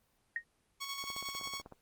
sine tone with exponential decay, 1864.7 Hz, A#6, in tune, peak -29 dBFS, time 0.36-0.44 s, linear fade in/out 2 ms, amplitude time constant 17 ms
10% pulse tone with tremolo, 1108.7 Hz, C#6, in tune, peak -29 dBFS, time 0.8-1.62 s, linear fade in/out 20 ms, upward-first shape square, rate 11 Hz, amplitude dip 40%
click train, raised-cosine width 1 ms, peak -34 dBFS, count 12, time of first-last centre 1.04-1.723 s, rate 16.1 Hz
effects pink hiss -74 dBFS RMS until 1.81 s + Opus 24 kbps

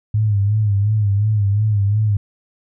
sine tone with vibrato, 103.83 Hz, G#2, in tune, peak -13 dBFS, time 0.14-2.17 s, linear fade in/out 5 ms, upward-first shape sine, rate 2.8 Hz, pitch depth 80 cents each way, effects none

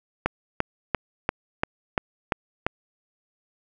click train, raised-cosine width 0.5 ms, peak -6 dBFS, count 8, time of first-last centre 0.26-2.665 s, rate 2.91 Hz, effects none

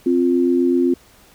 sine tone pair together, 262.2 / 350 Hz, C4 / F4, +4 / +4 cents, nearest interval perfect fourth, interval 500 cents, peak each -16 / -16 dBFS, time 0.06-0.94 s, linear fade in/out 5 ms, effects pink hiss -50 dBFS RMS until 1.34 s

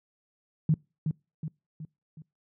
sine tone with echo, 155.56 Hz, D#3, in tune, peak -18 dBFS, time 0.69-0.74 s, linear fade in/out 2 ms, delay 370 ms, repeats 4, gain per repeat -6 dB, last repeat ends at 2.22 s, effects noise-tail reverb RT60 0.3 s tail -26 dB re dry + high-pass 100 Hz 12 dB/octave

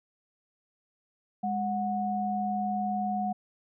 sine tone pair together, 205.8 / 733.4 Hz, G#3 / F#5, -16 / -15 cents, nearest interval octave + minor seventh, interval 2201 cents, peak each -31 / -29 dBFS, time 1.43-3.33 s, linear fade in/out 10 ms, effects none

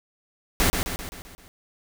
pink noise with echo, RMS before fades -20 dBFS, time 0.6-0.7 s, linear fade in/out 0 ms, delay 130 ms, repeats 6, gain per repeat -5 dB, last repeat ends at 1.48 s, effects none

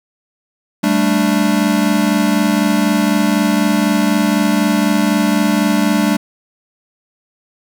square chord, G suspended second, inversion none, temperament equal, 196 / 220 / 293.7 Hz, G3 / A3 / D4, 0 / 0 / 0 cents, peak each -17 dBFS, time 0.83-6.17 s, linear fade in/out 10 ms, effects 8-bit

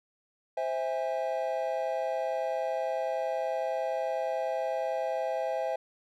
triangle chord, C augmented, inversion none, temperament just, 523.3 / 654.1 / 817.6 Hz, C5 / E5 / G#5, 0 / -14 / -27 cents, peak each -31 / -30 / -33 dBFS, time 0.57-5.76 s, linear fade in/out 5 ms, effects none

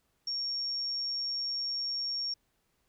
sine tone, 5530 Hz, F8, 18 cents flat, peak -31 dBFS, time 0.27-2.34 s, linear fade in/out 5 ms, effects pink hiss -75 dBFS RMS until 2.88 s

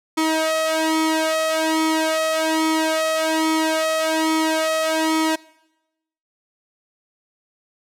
sawtooth tone with flanger, 318 Hz, D#4, 38 cents sharp, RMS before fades -20 dBFS, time 0.17-5.36 s, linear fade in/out 10 ms, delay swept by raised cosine 0.9 to 1.6 ms, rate 1.2 Hz, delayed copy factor +0.9, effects noise-tail reverb RT60 0.9 s tail -22 dB re dry + low-pass 12000 Hz 12 dB/octave

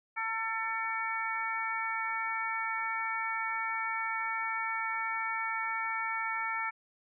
harmonic tone with a mistuned harmonic, 449.3 Hz, A4, 36 cents sharp, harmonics 2 / 3 / 4 / 5, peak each -37 / -36 / -38 / -36 dBFS, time 0.16-6.71 s, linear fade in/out 20 ms, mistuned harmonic 4, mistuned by -17 cents, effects none

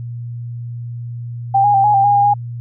sine tone with pitch steps, 787 / 822 / 785 / 834 / 788 / 817 / 810 / 820 Hz, G5 / G#5 / G5 / G#5 / G5 / G#5 / G#5 / G#5, +7 / -18 / +2 / +7 / +9 / -29 / -43 / -22 cents, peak -9 dBFS, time 1.54-2.34 s, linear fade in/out 10 ms, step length 100 ms, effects added 119 Hz sine -24 dBFS peak until 2.6 s

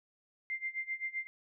sine tone with tremolo, 2094 Hz, C7, 1 cent sharp, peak -32 dBFS, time 0.5-1.27 s, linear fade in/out 0 ms, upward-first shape sine, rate 7.7 Hz, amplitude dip 90%, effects none

